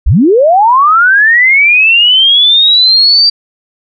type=linear sweep; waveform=sine; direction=up; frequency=34 to 4699 Hz; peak=-3 dBFS; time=0.06-3.3 s; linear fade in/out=10 ms; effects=none